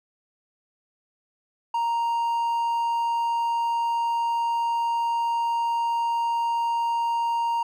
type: tone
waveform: triangle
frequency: 932.3 Hz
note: A#5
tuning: in tune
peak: -20 dBFS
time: 1.74-7.63 s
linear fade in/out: 5 ms
effects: none